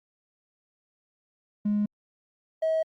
triangle tone pair in turn, 207.7 / 640.6 Hz, G#3 / E5, 0 / -50 cents, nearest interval octave + perfect fifth, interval 1950 cents, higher second, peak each -19 dBFS, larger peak neither, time 1.65-1.86 / 2.62-2.83 s, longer neither, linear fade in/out 10 ms, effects tanh soft clip ceiling -19 dBFS + Opus 48 kbps

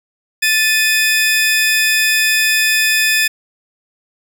sawtooth tone pair together, 1756.1 / 2500 Hz, A6 / D#7, -4 / +8 cents, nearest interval tritone, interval 612 cents, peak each -11 dBFS, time 0.42-3.28 s, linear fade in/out 10 ms, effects none

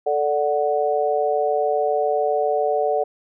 sine chord, D major, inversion second, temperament equal, 440 / 587.3 / 740 Hz, A4 / D5 / F#5, 0 / 0 / 0 cents, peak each -22 dBFS, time 0.06-3.04 s, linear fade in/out 10 ms, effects none

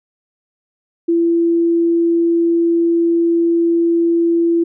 sine tone, 337.1 Hz, E4, 39 cents sharp, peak -11 dBFS, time 1.08-4.64 s, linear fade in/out 10 ms, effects none

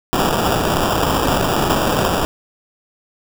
white noise with sample-and-hold, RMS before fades -17 dBFS, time 0.13-2.25 s, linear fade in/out 0 ms, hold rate 2100 Hz, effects none

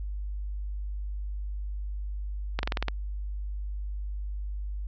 slowing click train, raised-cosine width 0.3 ms, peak -12 dBFS, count 7, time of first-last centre 2.59-2.883 s, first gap 41 ms, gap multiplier 1.07, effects added 50 Hz sine -31 dBFS peak until 4.87 s + resampled to 16000 Hz

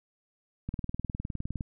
click train, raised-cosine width 5 ms, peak -21 dBFS, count 19, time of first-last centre 0.69-1.608 s, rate 19.6 Hz, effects none

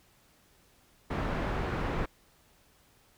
pink low-pass noise, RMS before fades -32 dBFS, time 1.1-2.06 s, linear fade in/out 10 ms, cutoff 1700 Hz, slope 12 dB/octave, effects pink hiss -64 dBFS RMS until 3.17 s

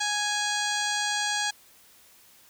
harmonic tone with a mistuned harmonic, 830.6 Hz, G#5, in tune, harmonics 1 / 2 / 3 / 4 / 5 / 6 / 7 / 8 / 9 / 10, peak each -32 / -30 / -38 / -33 / -36 / -36 / -38 / -36 / -38 / -41 dBFS, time 0-1.51 s, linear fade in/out 10 ms, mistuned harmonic 6, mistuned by -96 cents, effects white hiss -56 dBFS RMS until 2.49 s

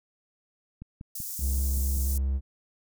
click train, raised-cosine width 5 ms, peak -28 dBFS, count 7, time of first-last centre 0.82-1.967 s, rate 5.23 Hz
white high-pass noise, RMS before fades -36 dBFS, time 1.15-2.18 s, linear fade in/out 5 ms, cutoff 6100 Hz, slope 24 dB/octave
triangle tone, 67.3 Hz, C2, 49 cents sharp, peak -22 dBFS, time 1.39-2.41 s, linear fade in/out 50 ms
effects none

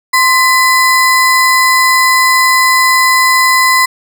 square ring-modulated tone, 1522 Hz, F#6, 48 cents sharp, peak -4 dBFS, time 0.13-3.86 s, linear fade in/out 10 ms, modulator 479 Hz, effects none

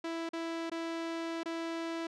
sawtooth tone with dropouts, 330.7 Hz, E4, 6 cents sharp, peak -31 dBFS, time 0.04-2.07 s, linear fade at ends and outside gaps 5 ms, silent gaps 0.291-0.332 / 0.698-0.716 / 1.433-1.457 s, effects low-pass 5000 Hz 12 dB/octave

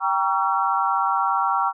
sine chord, G diminished seventh, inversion none, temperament just, 784 / 940.8 / 1128.9 / 1354.7 Hz, G5 / Bb5 / Db6 / Fb6, 0 / +16 / +31 / +47 cents, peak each -24 dBFS, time 0-1.73 s, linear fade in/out 50 ms, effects none

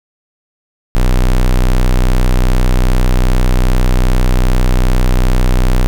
square tone, 31.26 Hz, B0, 22 cents sharp, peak -8 dBFS, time 0.95-5.87 s, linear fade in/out 0 ms, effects none

